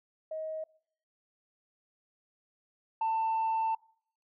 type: tone pair in turn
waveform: sine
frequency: 631 / 892.4 Hz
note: D#5 / A5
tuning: +24 / +24 cents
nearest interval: tritone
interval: 600 cents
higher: second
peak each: -34 / -25 dBFS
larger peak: second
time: 0.31-0.64 / 3.01-3.75 s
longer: second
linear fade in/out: 5 ms
effects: noise-tail reverb RT60 0.6 s tail -24 dB re dry + tanh soft clip ceiling -25 dBFS